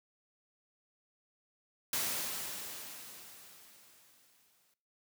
white noise with exponential decay, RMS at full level -33 dBFS, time 1.93-4.74 s, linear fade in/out 2 ms, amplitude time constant 610 ms, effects noise-tail reverb RT60 0.4 s tail -18 dB re dry + high-pass 100 Hz 12 dB/octave

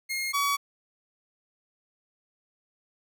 sawtooth tone pair in turn, 2140 / 1133.6 Hz, C7 / C#6, +38 / +38 cents, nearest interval major seventh, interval 1100 cents, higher first, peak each -25 / -20 dBFS, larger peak second, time 0.09-0.33 / 0.33-0.57 s, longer neither, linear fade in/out 20 ms, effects none

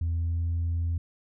sine tone with pitch glide, 83.3 to 84.22 Hz, E2 to E2, +19 to +38 cents, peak -23 dBFS, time 0.01-0.98 s, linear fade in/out 5 ms, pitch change +19 cents, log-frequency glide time 0.14-0.4 s, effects tanh soft clip ceiling -23 dBFS

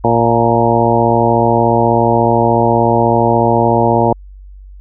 harmonic tone with a mistuned harmonic, 116.54 Hz, A#2, in tune, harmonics 1 / 2 / 3 / 4 / 5 / 6 / 7 / 8, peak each -17 / -17 / -17 / -17 / -17 / -17 / -17 / -17 dBFS, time 0.04-4.13 s, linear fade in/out 5 ms, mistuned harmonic 7, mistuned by +47 cents, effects added 48 Hz sine -32 dBFS peak until 4.8 s

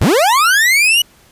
40% pulse linear sweep, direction up, 55.8 to 2960 Hz, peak -8 dBFS, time 0.01-1.02 s, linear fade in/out 5 ms, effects pink hiss -48 dBFS RMS until 1.31 s + resampled to 32000 Hz

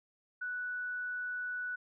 sine tone, 1480 Hz, F#6, in tune, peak -35 dBFS, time 0.41-1.76 s, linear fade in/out 10 ms, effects none

